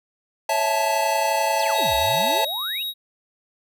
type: chord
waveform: square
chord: A major seventh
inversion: first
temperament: equal with one note detuned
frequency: 554.4 / 659.3 / 848.6 / 880 Hz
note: C#5 / E5 / G#5 / A5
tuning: 0 / 0 / +37 / 0 cents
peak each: -28 / -25 / -29 / -23 dBFS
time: 0.49-2.45 s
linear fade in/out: 5 ms
type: exponential two-way sweep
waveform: sine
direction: down then up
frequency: 5770 to 58.8 to 2945 Hz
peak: -31 dBFS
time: 1.59-2.83 s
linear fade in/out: 5 ms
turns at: 1.95 s
type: tone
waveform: square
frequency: 3797 Hz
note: A#7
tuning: 31 cents sharp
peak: -26 dBFS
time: 1.73-2.94 s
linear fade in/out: 50 ms
effects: none